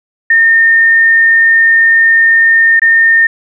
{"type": "tone with dropouts", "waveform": "sine", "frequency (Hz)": 1822, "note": "A#6", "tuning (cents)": -40, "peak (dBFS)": -4, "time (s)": [0.3, 3.27], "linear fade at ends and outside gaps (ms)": 5, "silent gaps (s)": [2.796, 2.818], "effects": []}